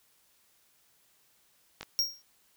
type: clicks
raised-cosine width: 0.2 ms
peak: -21 / -23 dBFS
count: 2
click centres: 1.81 / 1.83 s
type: tone with exponential decay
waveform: square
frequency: 5588 Hz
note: F8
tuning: in tune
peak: -22 dBFS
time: 1.99-2.22 s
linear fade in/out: 0 ms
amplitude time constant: 50 ms
effects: white hiss -67 dBFS RMS until 2.56 s